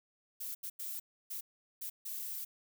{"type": "noise bursts at uneven times", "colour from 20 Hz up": "violet", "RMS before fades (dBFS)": -41, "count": 6, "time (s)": [[0.4, 0.55], [0.63, 0.7], [0.79, 1], [1.3, 1.41], [1.81, 1.9], [2.05, 2.45]], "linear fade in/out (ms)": 10, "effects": []}